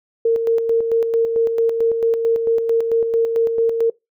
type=tone with tremolo; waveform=sine; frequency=458.1 Hz; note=A#4; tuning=30 cents flat; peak=-12 dBFS; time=0.25-3.9 s; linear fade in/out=5 ms; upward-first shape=square; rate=4.5 Hz; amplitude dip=45%; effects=noise-tail reverb RT60 0.2 s tail -23 dB re dry